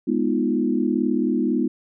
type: chord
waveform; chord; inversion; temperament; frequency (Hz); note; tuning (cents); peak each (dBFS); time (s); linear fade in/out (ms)
sine; F half-diminished seventh; first; equal; 207.7 / 246.9 / 311.1 / 349.2; Ab3 / Cb4 / Eb4 / F4; 0 / 0 / 0 / 0; -25 / -22 / -24 / -26; 0.07-1.68; 10
effects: none